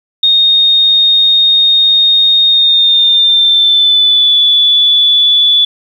sine tone with pitch glide, 3701 to 3453 Hz, A#7 to A7, -13 to -33 cents, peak -5 dBFS, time 0.23-5.65 s, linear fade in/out 5 ms, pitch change -120 cents, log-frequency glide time 2.47-4.36 s, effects 7-bit

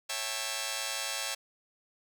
5% pulse chord, A dominant seventh, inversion first, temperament just, 550 / 660 / 792 / 880 Hz, C#5 / E5 / G5 / A5, -14 / +2 / +18 / 0 cents, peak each -28 dBFS, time 0.09-1.35 s, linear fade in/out 10 ms, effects none

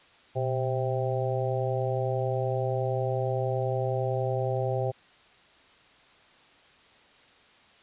harmonic tone with a mistuned harmonic, 130.8 Hz, C3, in tune, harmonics 1 / 3 / 4 / 5 / 6, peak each -29 / -33 / -31 / -34 / -35 dBFS, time 0.35-4.92 s, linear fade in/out 20 ms, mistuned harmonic 1, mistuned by -120 cents, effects white hiss -57 dBFS RMS until 7.82 s + resampled to 8000 Hz

